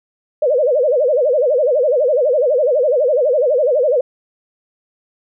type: tone with vibrato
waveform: sine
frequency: 547 Hz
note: C#5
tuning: 23 cents flat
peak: -11 dBFS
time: 0.42-4.01 s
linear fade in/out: 5 ms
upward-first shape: sine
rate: 12 Hz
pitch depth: 230 cents each way
effects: none